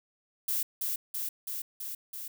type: noise with echo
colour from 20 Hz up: violet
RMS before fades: -30 dBFS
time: 0.48-0.63 s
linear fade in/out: 5 ms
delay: 330 ms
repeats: 5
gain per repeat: -2 dB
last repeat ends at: 2.28 s
effects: none